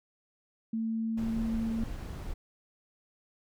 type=tone with pitch glide; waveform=sine; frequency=224.2 to 225.6 Hz; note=A3 to A3; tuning=+33 to +44 cents; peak=-29 dBFS; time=0.73-1.84 s; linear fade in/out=5 ms; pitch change=+11 cents; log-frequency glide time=0.84-1.6 s
type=noise; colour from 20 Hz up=brown; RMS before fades=-38 dBFS; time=1.17-2.34 s; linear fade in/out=10 ms
effects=none